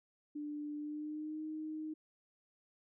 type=tone with pitch glide; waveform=sine; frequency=296.1 to 310.8 Hz; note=D4 to D#4; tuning=+14 to -2 cents; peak=-39 dBFS; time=0.35-1.94 s; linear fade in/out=10 ms; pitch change=+84 cents; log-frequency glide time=0.77-1.43 s; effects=none